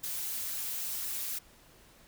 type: noise with flanger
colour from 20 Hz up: blue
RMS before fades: -36 dBFS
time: 0.03-1.39 s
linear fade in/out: 10 ms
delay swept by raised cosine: 0.85 to 6.65 ms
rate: 3.8 Hz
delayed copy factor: -0.6
effects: pink hiss -59 dBFS RMS until 2.07 s

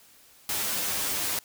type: noise with comb filter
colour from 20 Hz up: white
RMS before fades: -29 dBFS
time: 0.49-1.39 s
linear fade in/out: 2 ms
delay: 10 ms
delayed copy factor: +0.55
effects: white hiss -56 dBFS RMS until 1.44 s

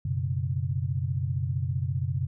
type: chord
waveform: sine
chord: F# suspended fourth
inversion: none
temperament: equal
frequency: 92.5 / 123.47 / 138.59 Hz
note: F#2 / B2 / C#3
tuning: 0 / 0 / 0 cents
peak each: -30 dBFS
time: 0.05-2.27 s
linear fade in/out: 5 ms
effects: none

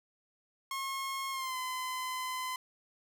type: tone with pitch glide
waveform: sawtooth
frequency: 1080 to 1022.3 Hz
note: C#6 to C6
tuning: -45 to -41 cents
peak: -31 dBFS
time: 0.71-2.56 s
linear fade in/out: 2 ms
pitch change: -96 cents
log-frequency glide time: 1.31-1.57 s
effects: none

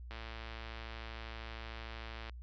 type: click train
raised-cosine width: 0.3 ms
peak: -30 dBFS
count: 248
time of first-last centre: 0.11-2.296 s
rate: 113 Hz
effects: added 60 Hz sine -45 dBFS peak until 2.42 s + resampled to 16000 Hz

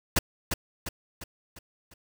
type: noise with echo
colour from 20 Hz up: pink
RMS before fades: -22 dBFS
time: 0.16-0.19 s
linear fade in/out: 5 ms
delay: 350 ms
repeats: 5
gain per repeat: -6 dB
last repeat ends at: 1.94 s
effects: none

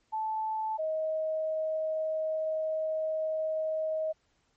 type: tone pair in turn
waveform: sine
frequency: 874 / 630.3 Hz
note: A5 / D#5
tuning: -12 / +22 cents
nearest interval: tritone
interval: 566 cents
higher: first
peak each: -29 / -28 dBFS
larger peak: second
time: 0.12-0.78 / 0.78-4.13 s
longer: second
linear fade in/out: 20 ms
effects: pink hiss -72 dBFS RMS until 4.56 s + MP3 32 kbps

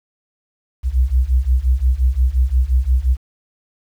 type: beating tone pair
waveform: sine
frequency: 60.5 / 66.2 Hz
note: B1 / C2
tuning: -35 / +21 cents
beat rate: 5.7 Hz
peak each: -16 / -15 dBFS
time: 0.83-3.17 s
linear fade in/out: 50 ms
effects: 8-bit

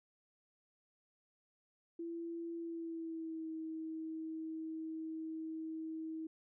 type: tone with pitch glide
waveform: sine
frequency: 335.9 to 319.6 Hz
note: E4 to D#4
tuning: +33 to +47 cents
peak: -40 dBFS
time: 1.99-6.27 s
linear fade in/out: 5 ms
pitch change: -86 cents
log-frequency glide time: 2.57-3.5 s
effects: none

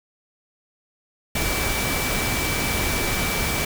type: tone in noise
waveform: sine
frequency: 2314 Hz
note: D7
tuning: 26 cents flat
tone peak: -29 dBFS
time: 1.35-3.65 s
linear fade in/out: 5 ms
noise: pink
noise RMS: -24 dBFS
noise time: 1.35-3.65 s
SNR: -8 dB
effects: none

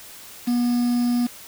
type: tone with quantisation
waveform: triangle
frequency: 242 Hz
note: B3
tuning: 35 cents flat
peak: -16 dBFS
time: 0.47-1.27 s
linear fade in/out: 10 ms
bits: 6
effects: white hiss -42 dBFS RMS until 1.47 s

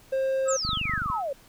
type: tone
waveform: triangle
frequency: 532 Hz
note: C5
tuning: 29 cents sharp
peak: -21 dBFS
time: 0.12-0.57 s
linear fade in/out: 10 ms
type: tone with tremolo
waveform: sine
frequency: 1285 Hz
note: E6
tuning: 45 cents flat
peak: -28 dBFS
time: 0.45-1.27 s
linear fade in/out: 50 ms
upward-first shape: sine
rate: 4.7 Hz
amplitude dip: 100%
type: exponential sweep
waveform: sine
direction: down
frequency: 7902 to 523.3 Hz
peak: -27 dBFS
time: 0.48-1.33 s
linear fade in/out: 5 ms
type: click train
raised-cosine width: 5 ms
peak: -22 dBFS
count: 12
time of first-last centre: 0.65-1.101 s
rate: 24.4 Hz
effects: pink hiss -55 dBFS RMS until 1.48 s

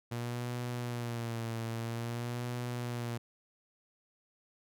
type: tone with vibrato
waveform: sawtooth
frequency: 118.2 Hz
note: A#2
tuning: 24 cents sharp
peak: -31 dBFS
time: 0.11-3.18 s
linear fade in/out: 10 ms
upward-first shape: sine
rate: 0.5 Hz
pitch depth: 56 cents each way
effects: none

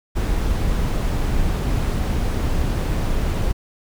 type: noise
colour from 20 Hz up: brown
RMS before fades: -20 dBFS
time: 0.15-3.53 s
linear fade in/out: 20 ms
effects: none

